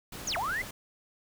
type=noise; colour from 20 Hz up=pink; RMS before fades=-42 dBFS; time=0.12-0.71 s; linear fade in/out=5 ms
type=linear two-way sweep; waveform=sine; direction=down then up; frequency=7040 to 633 to 2104 Hz; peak=-29 dBFS; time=0.27-0.62 s; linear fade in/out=5 ms; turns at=0.37 s
effects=none